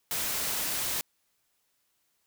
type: noise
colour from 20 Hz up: white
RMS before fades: -31 dBFS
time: 0.11-1.01 s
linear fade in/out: 0 ms
effects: white hiss -74 dBFS RMS until 2.26 s